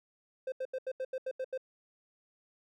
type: tone bursts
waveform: triangle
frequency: 520 Hz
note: C5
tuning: 11 cents flat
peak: -31 dBFS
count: 9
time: 0.47-1.577 s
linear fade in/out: 5 ms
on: 51 ms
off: 81 ms
effects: none